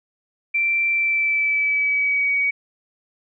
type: tone with pitch glide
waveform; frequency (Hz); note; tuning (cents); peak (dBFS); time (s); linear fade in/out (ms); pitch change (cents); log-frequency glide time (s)
sine; 2349 to 2257; D7 to C#7; 0 to +31; -17; 0.54-2.51; 10; -69; 0.89-2.32
effects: none